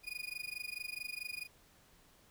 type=tone with amplitude modulation; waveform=35% pulse; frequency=2459 Hz; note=D#7; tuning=21 cents flat; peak=-35 dBFS; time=0.03-1.48 s; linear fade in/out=50 ms; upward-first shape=sine; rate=24.6 Hz; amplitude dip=95%; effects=pink hiss -65 dBFS RMS until 2.3 s